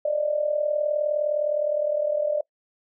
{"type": "tone with amplitude modulation", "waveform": "sine", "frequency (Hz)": 597, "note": "D5", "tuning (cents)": 28, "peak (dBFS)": -18, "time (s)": [0.05, 2.41], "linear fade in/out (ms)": 5, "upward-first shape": "sine", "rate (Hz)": 39.6, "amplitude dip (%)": 70, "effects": ["noise-tail reverb RT60 0.1 s tail -24 dB re dry"]}